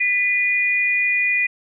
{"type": "tone pair together", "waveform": "sine", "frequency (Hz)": [1994, 2442], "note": ["B6", "D#7"], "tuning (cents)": [16, -33], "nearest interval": "major third", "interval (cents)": 351, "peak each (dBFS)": [-20, -18], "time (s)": [0, 1.47], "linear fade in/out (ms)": 10, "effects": []}